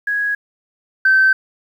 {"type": "tone pair in turn", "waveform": "sine", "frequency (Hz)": [1661, 1545.3], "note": ["G#6", "G6"], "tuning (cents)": [0, -25], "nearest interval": "minor second", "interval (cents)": 125, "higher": "first", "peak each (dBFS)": [-16, -8], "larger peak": "second", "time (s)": [[0.07, 0.35], [1.05, 1.33]], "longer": "neither", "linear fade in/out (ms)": 5, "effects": ["tanh soft clip ceiling -5 dBFS", "8-bit"]}